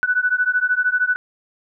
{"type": "beating tone pair", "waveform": "sine", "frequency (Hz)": [1482, 1495], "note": ["F#6", "F#6"], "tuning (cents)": [2, 17], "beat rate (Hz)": 13, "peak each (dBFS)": -19, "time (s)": [0.03, 1.16], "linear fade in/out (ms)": 0, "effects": []}